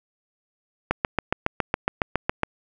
click train, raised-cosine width 0.5 ms, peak -5 dBFS, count 12, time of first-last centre 0.91-2.434 s, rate 7.22 Hz, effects none

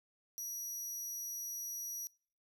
sawtooth tone, 5800 Hz, F#8, 35 cents flat, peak -37 dBFS, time 0.38-2.07 s, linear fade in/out 0 ms, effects noise-tail reverb RT60 0.5 s tail -25 dB re dry

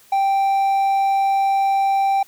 triangle tone, 784 Hz, G5, in tune, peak -13 dBFS, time 0.12-2.23 s, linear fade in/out 5 ms, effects white hiss -51 dBFS RMS until 2.27 s

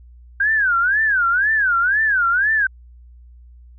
sine tone with vibrato, 1559 Hz, G6, 10 cents flat, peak -14 dBFS, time 0.4-2.67 s, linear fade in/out 5 ms, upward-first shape sine, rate 2 Hz, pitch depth 230 cents each way, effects added 60 Hz sine -41 dBFS peak until 3.78 s

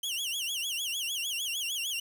sawtooth tone with vibrato, 3038 Hz, F#7, 45 cents sharp, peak -28 dBFS, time 0.03-2 s, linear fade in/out 5 ms, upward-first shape sine, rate 6.6 Hz, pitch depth 190 cents each way, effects 9-bit

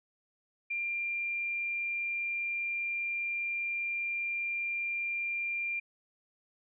sine tone, 2385 Hz, D7, 26 cents sharp, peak -31 dBFS, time 0.7-5.8 s, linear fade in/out 10 ms, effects none

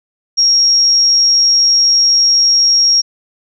sine tone, 5588 Hz, F8, in tune, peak -7 dBFS, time 0.37-3.02 s, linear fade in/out 20 ms, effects none

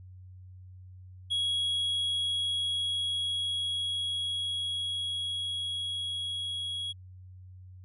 triangle tone with level ramp, 3322 Hz, G#7, in tune, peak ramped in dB -25 to -31 dBFS, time 1.3-6.93 s, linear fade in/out 20 ms, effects added 92 Hz sine -46 dBFS peak until 7.84 s + resampled to 32000 Hz

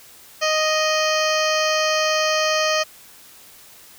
harmonic tone with a mistuned harmonic, 622.3 Hz, D#5, in tune, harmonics 1 / 2 / 3 / 4 / 5 / 7 / 8 / 9 / 10, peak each -21 / -24 / -26 / -27 / -28 / -29 / -30 / -31 / -31 dBFS, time 0.41-2.84 s, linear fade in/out 20 ms, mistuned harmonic 10, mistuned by +32 cents, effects white hiss -46 dBFS RMS until 3.98 s

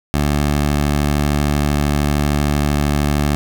15% pulse tone, 73 Hz, D2, 10 cents flat, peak -8 dBFS, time 0.14-3.35 s, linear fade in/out 0 ms, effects none

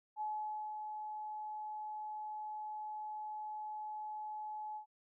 sine tone with ADSR envelope, 853 Hz, G#5, 46 cents sharp, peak -36 dBFS, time 0.16-4.86 s, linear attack 49 ms, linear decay 520 ms, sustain -5 dB, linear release 100 ms, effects noise-tail reverb RT60 0.1 s tail -23 dB re dry

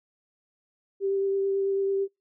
sine tone with vibrato, 392 Hz, G4, in tune, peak -23 dBFS, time 1-2.08 s, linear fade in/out 50 ms, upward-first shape triangle, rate 9.1 Hz, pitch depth 14 cents each way, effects noise-tail reverb RT60 0.2 s tail -24 dB re dry

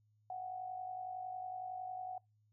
sine tone with amplitude modulation, 740 Hz, F#5, in tune, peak -38 dBFS, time 0.3-2.18 s, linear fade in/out 2 ms, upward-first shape sine, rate 50.9 Hz, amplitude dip 55%, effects noise-tail reverb RT60 0.2 s tail -24 dB re dry + added 106 Hz sine -70 dBFS peak until 2.52 s

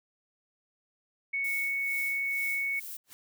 sine tone, 2217 Hz, C#7, in tune, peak -28 dBFS, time 1.33-2.8 s, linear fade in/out 10 ms
violet noise with tremolo, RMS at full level -40 dBFS, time 1.44-2.97 s, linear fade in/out 5 ms, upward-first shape sine, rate 2.2 Hz, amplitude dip 75%
white noise with exponential growth, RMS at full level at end -45 dBFS, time 3.04-3.13 s, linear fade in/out 0 ms, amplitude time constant 19 ms
effects none

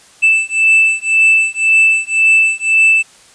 triangle beating tone pair, 2641 / 2642.9 Hz, E7 / E7, +3 / +4 cents, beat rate 1.9 Hz, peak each -10 dBFS, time 0.22-3.03 s, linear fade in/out 20 ms, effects white hiss -44 dBFS RMS until 3.34 s + resampled to 22050 Hz

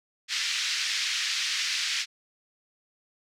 white band-pass noise, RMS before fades -29 dBFS, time 0.28-2.06 s, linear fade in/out 50 ms, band 1700 to 5500 Hz, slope 24 dB/octave, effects none

